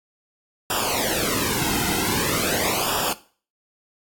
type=noise with flanger; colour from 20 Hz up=pink; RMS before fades=-23 dBFS; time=0.7-3.13 s; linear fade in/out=2 ms; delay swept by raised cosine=0.47 to 1.77 ms; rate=0.44 Hz; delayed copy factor=-0.9; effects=noise-tail reverb RT60 0.4 s tail -17 dB re dry + AAC 64 kbps